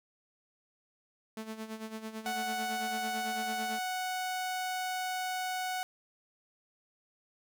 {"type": "tone with tremolo", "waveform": "sawtooth", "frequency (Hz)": 220, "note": "A3", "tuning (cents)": 0, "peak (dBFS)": -33, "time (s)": [1.37, 3.79], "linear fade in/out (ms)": 2, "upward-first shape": "sine", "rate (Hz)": 9, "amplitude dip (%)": 70}
{"type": "tone", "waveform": "sawtooth", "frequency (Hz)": 740, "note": "F#5", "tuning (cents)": 0, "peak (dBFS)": -29, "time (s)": [2.26, 5.83], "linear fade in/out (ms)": 0}
{"effects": []}